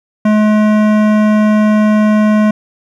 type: tone with hard clipping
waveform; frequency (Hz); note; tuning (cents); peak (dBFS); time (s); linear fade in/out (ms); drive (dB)
sine; 212.9; G#3; +43; -9; 0.25-2.51; 5; 16
effects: none